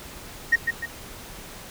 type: tone with echo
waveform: sine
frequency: 1864.7 Hz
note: A#6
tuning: in tune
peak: -12 dBFS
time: 0.52-0.56 s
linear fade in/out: 10 ms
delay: 150 ms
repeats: 2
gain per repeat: -7 dB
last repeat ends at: 0.86 s
effects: tanh soft clip ceiling -11 dBFS + pink hiss -41 dBFS RMS until 1.7 s